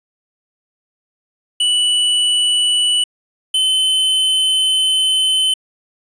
square tone pair in turn, 2960 / 3054 Hz, F#7 / G7, 0 / -46 cents, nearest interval minor second, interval 54 cents, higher second, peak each -13 / -13 dBFS, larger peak neither, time 1.6-3.04 / 3.54-5.54 s, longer second, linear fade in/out 5 ms, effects resampled to 22050 Hz

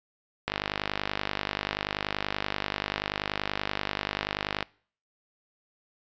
click train, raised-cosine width 0.3 ms, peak -11 dBFS, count 210, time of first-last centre 0.48-4.627 s, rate 50.4 Hz, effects noise-tail reverb RT60 0.5 s tail -24 dB re dry + resampled to 16000 Hz

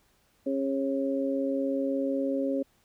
harmonic tone, 136.5 Hz, C#3, 26 cents flat, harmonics 2 / 3 / 4, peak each -28 / -35 / -30 dBFS, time 0.46-2.63 s, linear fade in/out 10 ms, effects pink hiss -67 dBFS RMS until 2.84 s

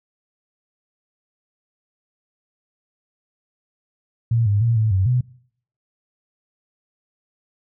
sine tone with pitch steps, 115.8 / 102.1 / 116.5 / 109.6 / 94.7 / 124.9 Hz, A#2 / G#2 / A#2 / A2 / F#2 / B2, -11 / -29 / -1 / -6 / +41 / +20 cents, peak -15 dBFS, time 4.31-5.21 s, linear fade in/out 5 ms, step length 150 ms, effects noise-tail reverb RT60 0.6 s tail -22 dB re dry

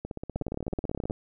two click trains, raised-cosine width 2 ms, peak -17 / -21 dBFS, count 15 / 18, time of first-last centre 0.36-1.109 / 0.05-1.099 s, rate 18.7 / 16.2 Hz, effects none

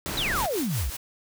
pink noise, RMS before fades -31 dBFS, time 0.06-0.46 s, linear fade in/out 0 ms
sine exponential sweep, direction down, 4145 to 53.4 Hz, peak -25 dBFS, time 0.17-0.9 s, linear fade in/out 5 ms
white noise with tremolo, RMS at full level -32 dBFS, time 0.35-0.97 s, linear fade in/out 10 ms, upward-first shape triangle, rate 5.2 Hz, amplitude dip 70%
effects none

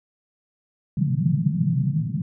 white band-pass noise, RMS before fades -22 dBFS, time 0.97-2.22 s, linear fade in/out 2 ms, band 130 to 180 Hz, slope 48 dB/octave, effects none

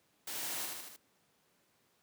white noise with echo, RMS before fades -41 dBFS, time 0.27-0.66 s, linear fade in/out 5 ms, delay 76 ms, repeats 4, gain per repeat -3 dB, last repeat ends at 0.964 s, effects pink hiss -72 dBFS RMS until 2.02 s + high-pass 150 Hz 12 dB/octave

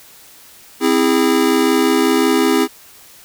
square chord, C augmented, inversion none, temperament just, 261.6 / 327 / 408.8 Hz, C4 / E4 / G#4, 0 / -14 / -27 cents, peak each -17 dBFS, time 0.8-2.68 s, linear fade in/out 50 ms, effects white hiss -43 dBFS RMS until 3.24 s

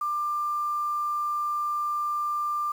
sine tone with quantisation, 1190 Hz, D6, 22 cents sharp, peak -25 dBFS, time 0.01-2.72 s, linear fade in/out 5 ms, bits 8, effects none

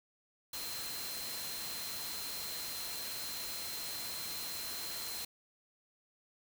sine tone in noise, 4128 Hz, C8, 24 cents flat, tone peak -44 dBFS, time 0.53-5.25 s, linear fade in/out 5 ms, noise white, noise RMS -42 dBFS, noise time 0.53-5.25 s, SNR -5 dB, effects none

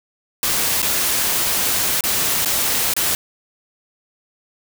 white noise with dropouts, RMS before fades -19 dBFS, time 0.43-3.15 s, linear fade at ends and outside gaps 1 ms, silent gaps 0.819-0.827 / 2.008-2.038 / 2.449-2.458 / 2.937-2.965 s, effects none

